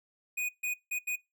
square tone bursts at uneven times, 2477 Hz, D#7, 8 cents flat, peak -31 dBFS, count 4, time 0.37-0.49 / 0.63-0.74 / 0.91-0.99 / 1.07-1.16 s, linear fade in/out 10 ms, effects noise-tail reverb RT60 0.2 s tail -21 dB re dry

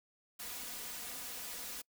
white noise with comb filter, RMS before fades -44 dBFS, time 0.39-1.82 s, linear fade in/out 10 ms, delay 4.1 ms, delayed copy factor +0.65, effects noise-tail reverb RT60 0.1 s tail -25 dB re dry

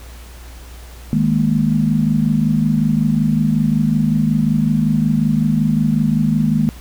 sine chord, D# suspended fourth, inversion none, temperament equal, 155.56 / 207.7 / 233.1 Hz, D#3 / G#3 / A#3, 0 / 0 / 0 cents, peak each -17 dBFS, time 1.13-6.69 s, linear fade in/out 0 ms, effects added 60 Hz sine -34 dBFS peak until 6.8 s + pink hiss -42 dBFS RMS until 6.8 s

